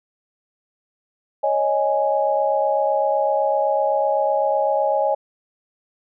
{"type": "chord", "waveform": "sine", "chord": "C# suspended second", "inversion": "none", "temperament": "equal", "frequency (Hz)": [554.4, 622.3, 830.6], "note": ["C#5", "D#5", "G#5"], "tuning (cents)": [0, 0, 0], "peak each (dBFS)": -21, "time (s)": [1.43, 5.15], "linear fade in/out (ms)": 10, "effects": []}